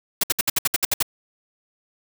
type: noise bursts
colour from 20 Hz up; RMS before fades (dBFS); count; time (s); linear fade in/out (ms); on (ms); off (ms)
white; -19; 10; 0.21-1.027; 5; 25; 63
effects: none